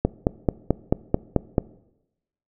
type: click train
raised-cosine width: 2 ms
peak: -4 dBFS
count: 8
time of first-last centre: 0.05-1.582 s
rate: 4.57 Hz
effects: noise-tail reverb RT60 0.9 s tail -20 dB re dry